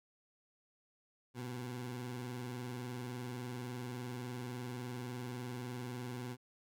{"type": "tone with vibrato", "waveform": "20% pulse", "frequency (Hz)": 123.47, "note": "B2", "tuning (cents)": 0, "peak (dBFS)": -36, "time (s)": [1.34, 6.37], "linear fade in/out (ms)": 50, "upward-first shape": "square", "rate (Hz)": 20, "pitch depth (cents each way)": 59, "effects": []}